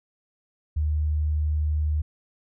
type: tone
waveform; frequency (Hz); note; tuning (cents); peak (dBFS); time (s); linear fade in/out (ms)
sine; 76; D#2; -40; -21; 0.76-2.02; 10
effects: none